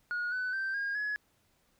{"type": "tone with pitch steps", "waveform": "sine", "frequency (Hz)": [1444, 1501.8, 1562, 1624.6, 1689.7], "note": ["F#6", "F#6", "G6", "G#6", "G#6"], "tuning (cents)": [-43, 25, -7, -39, 29], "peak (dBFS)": -29, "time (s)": [0.11, 1.16], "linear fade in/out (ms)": 0, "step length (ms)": 210, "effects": ["tanh soft clip ceiling -29 dBFS", "pink hiss -71 dBFS RMS until 1.79 s"]}